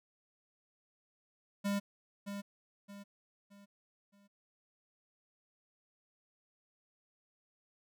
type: tone with echo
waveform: square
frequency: 201.1 Hz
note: G3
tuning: 44 cents sharp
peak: -32 dBFS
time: 1.64-1.8 s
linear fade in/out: 20 ms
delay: 620 ms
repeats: 4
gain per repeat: -8 dB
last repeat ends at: 4.28 s
effects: none